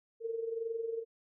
sine tone with amplitude modulation, 455.7 Hz, A#4, 39 cents flat, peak -31 dBFS, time 0.2-1.05 s, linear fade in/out 50 ms, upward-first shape sine, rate 22 Hz, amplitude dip 65%, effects none

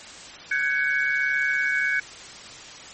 sine tone cluster, 1516 / 1657 / 2234 Hz, F#6 / G#6 / C#7, +42 / -4 / +13 cents, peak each -25 dBFS, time 0.51-2 s, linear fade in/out 5 ms, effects white hiss -41 dBFS RMS until 2.93 s + MP3 32 kbps

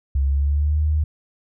sine tone with pitch glide, 68.4 to 76.33 Hz, C#2 to D#2, -23 to -33 cents, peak -16 dBFS, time 0.15-1.04 s, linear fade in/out 5 ms, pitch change +190 cents, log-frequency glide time 0.26-0.8 s, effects none

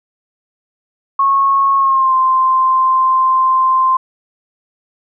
sine tone with pitch glide, 1096 to 1044.1 Hz, C#6 to C6, -20 to -4 cents, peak -9 dBFS, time 1.19-3.97 s, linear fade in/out 5 ms, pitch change -84 cents, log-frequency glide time 1.77-2.14 s, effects none

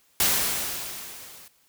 white noise with level ramp, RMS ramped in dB -20 to -48 dBFS, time 0.2-1.48 s, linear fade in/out 2 ms, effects white hiss -63 dBFS RMS until 1.68 s

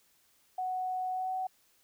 sine tone with pitch glide, 741 to 749.6 Hz, F#5 to F#5, +2 to +22 cents, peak -31 dBFS, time 0.58-1.47 s, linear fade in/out 5 ms, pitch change +20 cents, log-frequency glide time 1.12-1.29 s, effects white hiss -68 dBFS RMS until 1.83 s

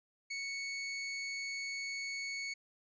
sawtooth tone, 2217 Hz, C#7, in tune, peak -34 dBFS, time 0.3-2.54 s, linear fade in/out 10 ms, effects resampled to 16000 Hz

